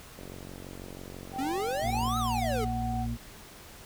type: click train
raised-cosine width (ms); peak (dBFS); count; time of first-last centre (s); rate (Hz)
2; -30; 88; 0.19-2.077; 46.1
type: tone with pitch glide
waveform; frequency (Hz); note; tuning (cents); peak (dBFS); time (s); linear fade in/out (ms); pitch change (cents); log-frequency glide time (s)
sine; 779 to 746.4; G5 to F#5; -11 to +15; -33; 1.32-3.07; 50; -74; 1.84-2.07
type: exponential two-way sweep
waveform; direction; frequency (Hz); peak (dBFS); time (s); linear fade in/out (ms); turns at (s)
square; up then down; 255.5 to 1318 to 407.1; -31; 1.38-2.65; 10; 2.18
type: harmonic tone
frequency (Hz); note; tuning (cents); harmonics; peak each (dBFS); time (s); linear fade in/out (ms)
58.27; A#1; 0; 1 / 2 / 4; -34 / -34 / -34; 1.81-3.18; 50
effects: pink hiss -49 dBFS RMS until 3.85 s